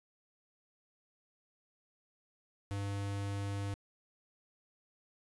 square tone, 100 Hz, G2, 35 cents sharp, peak -36 dBFS, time 2.71-3.74 s, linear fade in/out 0 ms, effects resampled to 24000 Hz + 11-bit

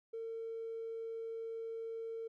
triangle tone with tanh clipping, 453.7 Hz, A#4, 47 cents flat, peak -39 dBFS, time 0.13-2.28 s, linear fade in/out 10 ms, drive 1 dB, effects none

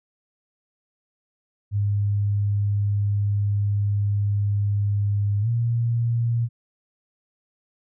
sine tone with pitch glide, 102 to 117.17 Hz, G#2 to A#2, -31 to +9 cents, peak -19 dBFS, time 1.71-6.49 s, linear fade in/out 50 ms, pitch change +240 cents, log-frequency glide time 5.41-5.48 s, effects none

